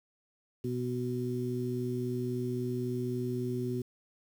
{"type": "harmonic tone", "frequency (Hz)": 123.7, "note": "B2", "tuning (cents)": 3, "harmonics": [1, 2, 3], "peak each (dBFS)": [-35, -35, -35], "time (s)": [0.64, 3.82], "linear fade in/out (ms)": 5, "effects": ["9-bit"]}